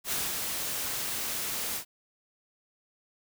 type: noise with ADSR envelope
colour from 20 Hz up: white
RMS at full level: -30 dBFS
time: 0.04-1.85 s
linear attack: 74 ms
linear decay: 240 ms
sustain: -3 dB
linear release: 90 ms
effects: none